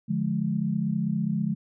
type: chord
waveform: sine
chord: D diminished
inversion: none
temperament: just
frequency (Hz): 146.83 / 176.2 / 211.4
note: D3 / F3 / Ab3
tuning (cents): 0 / +16 / +31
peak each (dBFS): -30 / -28 / -27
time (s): 0.08-1.55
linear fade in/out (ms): 20
effects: none